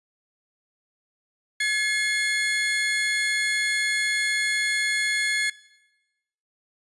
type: tone pair together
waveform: 35% pulse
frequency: 1700 / 2149 Hz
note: G#6 / C7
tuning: +40 / +46 cents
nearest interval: major third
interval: 406 cents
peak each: -23 dBFS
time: 1.6-5.5 s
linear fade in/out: 5 ms
effects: noise-tail reverb RT60 1.0 s tail -19 dB re dry + resampled to 24000 Hz